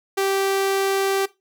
sawtooth tone, 390 Hz, G4, 9 cents flat, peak -15 dBFS, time 0.17-1.26 s, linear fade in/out 10 ms, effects noise-tail reverb RT60 0.2 s tail -17 dB re dry

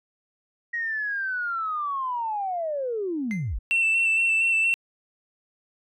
sine linear sweep, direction down, 1897 to 33.8 Hz, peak -25 dBFS, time 0.73-3.59 s, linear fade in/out 10 ms
triangle tone with exponential decay, 2074 Hz, C7, 16 cents flat, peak -26 dBFS, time 3.31-3.54 s, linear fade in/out 0 ms, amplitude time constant 49 ms
sine tone with vibrato, 2681 Hz, E7, 29 cents sharp, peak -17 dBFS, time 3.71-4.74 s, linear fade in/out 0 ms, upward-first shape square, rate 4.3 Hz, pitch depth 18 cents each way
effects tanh soft clip ceiling -17 dBFS

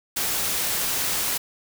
white noise, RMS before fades -25 dBFS, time 0.16-1.38 s, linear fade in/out 10 ms, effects none

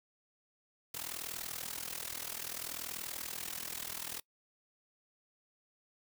white noise with amplitude modulation, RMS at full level -38 dBFS, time 0.94-4.2 s, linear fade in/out 5 ms, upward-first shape sine, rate 40.6 Hz, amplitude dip 85%, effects noise-tail reverb RT60 0.1 s tail -24 dB re dry

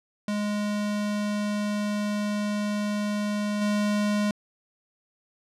square tone with level steps, 207.7 Hz, G#3, in tune, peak -26 / -23 dBFS, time 0.28-4.31 s, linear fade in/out 2 ms, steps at 3.61 s, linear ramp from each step 10 ms, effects low-pass 9000 Hz 12 dB/octave

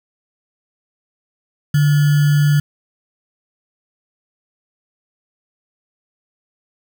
sine tone with sample-and-hold, 146.83 Hz, D3, in tune, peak -10 dBFS, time 1.74-2.6 s, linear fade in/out 5 ms, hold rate 1575 Hz, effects none

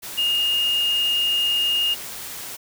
sine tone in noise, 2841 Hz, F7, 29 cents sharp, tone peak -18 dBFS, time 0.17-1.95 s, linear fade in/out 20 ms, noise white, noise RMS -34 dBFS, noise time 0.02-2.57 s, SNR +13 dB, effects none

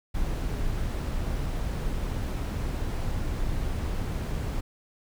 brown noise, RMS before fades -29 dBFS, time 0.14-4.61 s, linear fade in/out 10 ms, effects none

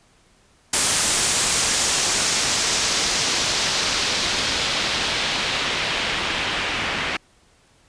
white noise with low-pass filter sweep, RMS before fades -22 dBFS, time 0.73-7.17 s, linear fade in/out 5 ms, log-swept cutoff 9200 to 2500 Hz, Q 1.3, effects pink hiss -57 dBFS RMS until 7.88 s + resampled to 22050 Hz

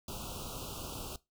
pink band-stop noise, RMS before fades -42 dBFS, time 0.08-1.16 s, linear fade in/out 2 ms, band 1400 to 2600 Hz, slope 96 dB/octave, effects noise-tail reverb RT60 0.2 s tail -19 dB re dry

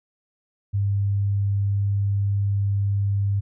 sine tone, 100.1 Hz, G2, 37 cents sharp, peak -19 dBFS, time 0.73-3.41 s, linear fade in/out 20 ms, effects none

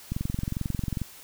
click train, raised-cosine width 5 ms, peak -16 dBFS, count 21, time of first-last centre 0.12-1.017 s, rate 22.3 Hz, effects white hiss -48 dBFS RMS until 1.23 s

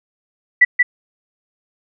sine tone with echo, 1966 Hz, B6, 8 cents flat, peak -5 dBFS, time 0.61-0.65 s, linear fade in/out 10 ms, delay 180 ms, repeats 1, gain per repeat -3 dB, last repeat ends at 0.83 s, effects none

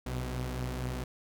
sawtooth tone pair together, 60.96 / 126.3 Hz, B1 / B2, -22 / +39 cents, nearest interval octave + minor second, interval 1261 cents, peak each -32 / -32 dBFS, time 0.06-1.04 s, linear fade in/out 5 ms, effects none

